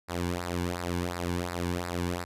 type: tone with flanger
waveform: sawtooth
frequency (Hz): 87.8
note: F2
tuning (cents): +10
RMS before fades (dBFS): -32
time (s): 0.08-2.25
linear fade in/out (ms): 20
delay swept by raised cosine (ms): 0.31 to 1.61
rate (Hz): 2.8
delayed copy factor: -0.75
effects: resampled to 32000 Hz